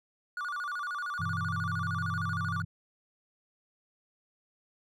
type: tone with vibrato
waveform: triangle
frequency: 1300 Hz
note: E6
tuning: 24 cents flat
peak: -31 dBFS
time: 0.37-2.62 s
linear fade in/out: 2 ms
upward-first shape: square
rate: 13 Hz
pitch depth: 190 cents each way
type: chord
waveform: sine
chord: E minor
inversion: first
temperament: equal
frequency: 98 / 123.47 / 164.81 Hz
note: G2 / B2 / E3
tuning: 0 / 0 / 0 cents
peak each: -35 / -39 / -36 dBFS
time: 1.19-2.65 s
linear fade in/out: 10 ms
effects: none

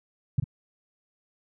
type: tone with echo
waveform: sine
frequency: 131.3 Hz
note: C3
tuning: 6 cents sharp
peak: -17 dBFS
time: 0.38-0.4 s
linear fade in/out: 5 ms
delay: 42 ms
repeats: 1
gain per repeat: -7 dB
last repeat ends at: 0.442 s
effects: none

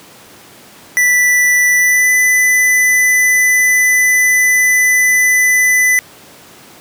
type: tone with pitch glide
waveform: square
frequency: 1975.5 to 2001 Hz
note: B6 to B6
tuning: 0 to +22 cents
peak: -9 dBFS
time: 0.97-5.99 s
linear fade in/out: 0 ms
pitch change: +22 cents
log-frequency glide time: 1.77-2.12 s
effects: pink hiss -39 dBFS RMS until 6.8 s + high-pass 150 Hz 12 dB/octave

